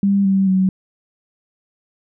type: tone with pitch steps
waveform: sine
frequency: 198.6 / 193.39 / 188.32 Hz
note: G3 / G3 / F#3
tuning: +23 / -23 / +31 cents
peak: -12 dBFS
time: 0.03-0.69 s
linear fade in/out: 2 ms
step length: 220 ms
effects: none